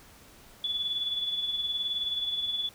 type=tone with tremolo; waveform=sine; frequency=3436 Hz; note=A7; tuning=42 cents flat; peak=-26 dBFS; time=0.64-2.69 s; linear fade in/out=2 ms; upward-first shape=sine; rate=19 Hz; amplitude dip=50%; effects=pink hiss -54 dBFS RMS until 2.74 s